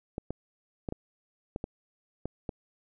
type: clicks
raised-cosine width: 2 ms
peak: -20 dBFS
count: 8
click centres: 0.181 / 0.306 / 0.888 / 0.924 / 1.561 / 1.641 / 2.256 / 2.492 s
effects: none